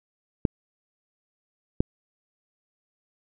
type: clicks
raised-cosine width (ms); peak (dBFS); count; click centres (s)
3; -7; 2; 0.452 / 1.805
effects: none